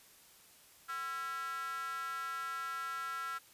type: tone with high-pass filter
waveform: square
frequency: 150 Hz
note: D3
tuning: 37 cents sharp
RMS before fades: -40 dBFS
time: 0.88-3.39 s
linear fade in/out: 20 ms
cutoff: 1400 Hz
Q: 9.4
effects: white hiss -61 dBFS RMS until 3.53 s + resampled to 32000 Hz